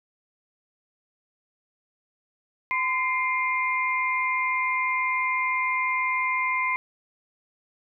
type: tone cluster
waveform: sine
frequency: 1021 / 2102 / 2413 Hz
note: C6 / C7 / D7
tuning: -43 / +7 / +46 cents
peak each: -26 / -25 / -34 dBFS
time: 2.71-6.76 s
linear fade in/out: 0 ms
effects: none